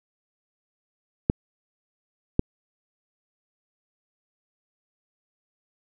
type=clicks; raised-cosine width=3 ms; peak=-5 dBFS; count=2; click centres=1.299 / 2.394 s; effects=none